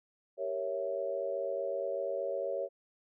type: chord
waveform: sine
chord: G diminished seventh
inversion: none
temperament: equal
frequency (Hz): 392 / 466.2 / 554.4 / 659.3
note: G4 / Bb4 / Db5 / Fb5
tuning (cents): 0 / 0 / 0 / 0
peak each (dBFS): -40 / -40 / -34 / -40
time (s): 0.37-2.69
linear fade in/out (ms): 50
effects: none